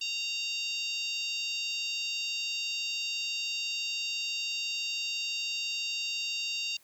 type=harmonic tone; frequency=926 Hz; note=A#5; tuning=12 cents flat; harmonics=3 / 4 / 5 / 6 / 7 / 8; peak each=-34 / -38 / -37 / -44 / -46 / -47 dBFS; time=0.01-6.77 s; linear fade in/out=5 ms; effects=white hiss -62 dBFS RMS until 6.83 s